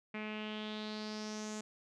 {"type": "tone with low-pass filter sweep", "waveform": "sawtooth", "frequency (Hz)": 213.9, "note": "A3", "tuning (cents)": -49, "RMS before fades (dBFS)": -42, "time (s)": [0.14, 1.61], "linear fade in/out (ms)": 5, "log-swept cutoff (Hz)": [2300, 7200], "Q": 4.5, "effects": []}